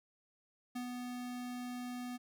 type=tone with ADSR envelope; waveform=square; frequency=246.9 Hz; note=B3; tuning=in tune; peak=-38 dBFS; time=0.75-2.18 s; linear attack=11 ms; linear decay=97 ms; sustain=-3 dB; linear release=25 ms; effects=none